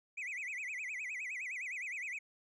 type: tone with vibrato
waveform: triangle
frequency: 2246 Hz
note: C#7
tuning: 22 cents sharp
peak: -37 dBFS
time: 0.17-2.19 s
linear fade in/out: 10 ms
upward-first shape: sine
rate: 9.7 Hz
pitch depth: 240 cents each way
effects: resampled to 24000 Hz